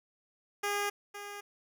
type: tone pair in turn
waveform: 10% pulse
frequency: 408 / 408 Hz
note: G#4 / G#4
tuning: -31 / -31 cents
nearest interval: unison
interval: 0 cents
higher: neither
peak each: -22 / -33 dBFS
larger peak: first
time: 0.63-0.9 / 1.14-1.41 s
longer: neither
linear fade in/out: 10 ms
effects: none